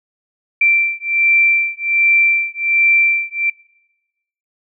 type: beating tone pair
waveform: sine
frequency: 2349 / 2350.3 Hz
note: D7 / D7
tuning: 0 / +1 cents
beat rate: 1.3 Hz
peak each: -15 dBFS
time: 0.61-3.5 s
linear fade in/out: 5 ms
effects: noise-tail reverb RT60 1.0 s tail -23 dB re dry